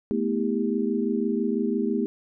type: tone cluster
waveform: sine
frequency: 217.7 / 243.7 / 322.5 / 398.5 Hz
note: A3 / B3 / E4 / G4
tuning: -18 / -23 / -38 / +28 cents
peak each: -27 / -27 / -30 / -28 dBFS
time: 0.11-2.06 s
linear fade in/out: 0 ms
effects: none